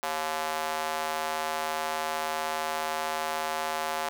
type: tone with high-pass filter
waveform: square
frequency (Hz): 78.3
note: D#2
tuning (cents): +11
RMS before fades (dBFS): -31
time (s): 0.03-4.09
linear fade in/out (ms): 0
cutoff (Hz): 760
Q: 1.8
effects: none